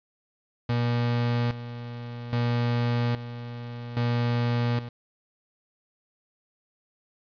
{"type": "tone with tremolo", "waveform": "35% pulse", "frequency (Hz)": 119.6, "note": "A#2", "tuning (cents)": 45, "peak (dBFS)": -21, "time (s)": [0.69, 4.89], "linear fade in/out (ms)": 5, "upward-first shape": "square", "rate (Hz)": 0.61, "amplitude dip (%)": 75, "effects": ["resampled to 11025 Hz", "9-bit"]}